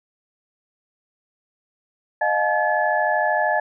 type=tone cluster; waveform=sine; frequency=616 / 709 / 859 / 1716 Hz; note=D#5 / F5 / A5 / A6; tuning=-17 / +26 / -42 / -44 cents; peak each=-23 dBFS; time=2.21-3.6 s; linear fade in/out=5 ms; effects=none